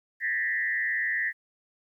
sine tone with frequency modulation, 1864.7 Hz, A#6, in tune, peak -25 dBFS, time 0.2-1.33 s, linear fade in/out 50 ms, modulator 107 Hz, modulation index 1.3, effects 11-bit

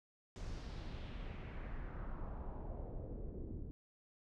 brown noise with low-pass filter sweep, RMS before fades -45 dBFS, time 0.36-3.71 s, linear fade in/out 0 ms, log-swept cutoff 6700 to 300 Hz, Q 2, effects none

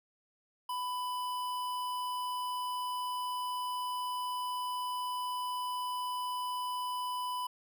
square tone with notch filter, 996 Hz, B5, 14 cents sharp, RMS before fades -36 dBFS, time 0.69-7.47 s, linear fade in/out 5 ms, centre 6700 Hz, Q 1.6, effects none

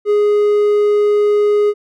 triangle tone, 415.3 Hz, G#4, in tune, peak -8 dBFS, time 0.05-1.74 s, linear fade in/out 50 ms, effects none

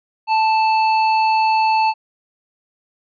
sine tone with hard clipping, 880 Hz, A5, in tune, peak -15 dBFS, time 0.27-1.94 s, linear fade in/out 50 ms, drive 14 dB, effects resampled to 11025 Hz

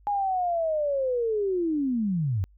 sine linear sweep, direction down, 830.6 to 86.6 Hz, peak -23 dBFS, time 0.07-2.44 s, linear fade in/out 0 ms, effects added 50 Hz sine -53 dBFS peak until 2.57 s

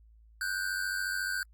square tone pair together, 1474 / 1568.1 Hz, F#6 / G6, -7 / 0 cents, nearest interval minor second, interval 107 cents, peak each -35 / -34 dBFS, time 0.41-1.43 s, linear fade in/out 2 ms, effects added 55 Hz sine -55 dBFS peak until 1.53 s + Opus 48 kbps

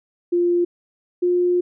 sine tone pair in turn, 349.2 / 355.5 Hz, F4 / F4, 0 / +31 cents, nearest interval unison, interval 31 cents, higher second, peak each -15 dBFS, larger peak neither, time 0.32-0.65 / 1.22-1.61 s, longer second, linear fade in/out 10 ms, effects none

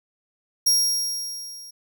sawtooth tone with level ramp, 5600 Hz, F8, 4 cents sharp, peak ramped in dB -12 to -37 dBFS, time 0.66-1.71 s, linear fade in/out 10 ms, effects none

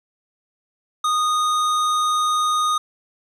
square tone, 1236 Hz, D#6, 12 cents flat, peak -18 dBFS, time 1.04-2.78 s, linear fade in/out 5 ms, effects low-pass 9000 Hz 12 dB/octave + 10-bit

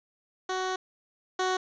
15% pulse tone pair in turn, 372.9 / 371.6 Hz, F#4 / F#4, +14 / +7 cents, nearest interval unison, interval 7 cents, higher first, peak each -22 / -19 dBFS, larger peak second, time 0.49-0.76 / 1.39-1.57 s, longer first, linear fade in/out 5 ms, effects resampled to 16000 Hz + 9-bit

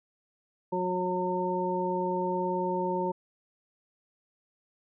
harmonic tone, 181.9 Hz, F#3, 29 cents flat, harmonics 1 / 2 / 3 / 5, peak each -34 / -31 / -34 / -31 dBFS, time 0.72-3.12 s, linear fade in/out 10 ms, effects none

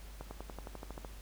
accelerating click train, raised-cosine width 1 ms, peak -29 dBFS, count 11, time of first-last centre 0.21-1.048 s, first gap 100 ms, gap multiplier 0.96, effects added 50 Hz sine -47 dBFS peak until 1.21 s + pink hiss -56 dBFS RMS until 1.21 s

